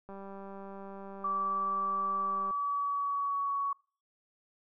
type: click train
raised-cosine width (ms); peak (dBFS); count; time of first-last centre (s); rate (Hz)
1; -33; 475; 0.09-2.508; 196
type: tone with pitch glide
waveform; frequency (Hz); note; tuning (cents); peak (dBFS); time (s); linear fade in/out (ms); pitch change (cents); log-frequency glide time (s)
sine; 1157 to 1120.2; D6 to C#6; -26 to +18; -29; 1.24-3.73; 5; -56; 2.14-3.56
effects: noise-tail reverb RT60 0.4 s tail -24 dB re dry